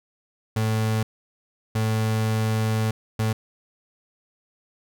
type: tone bursts at uneven times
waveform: 35% pulse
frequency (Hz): 110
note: A2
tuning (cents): 0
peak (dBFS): -19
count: 3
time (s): 0.56-1.03 / 1.75-2.91 / 3.19-3.33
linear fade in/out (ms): 5
effects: none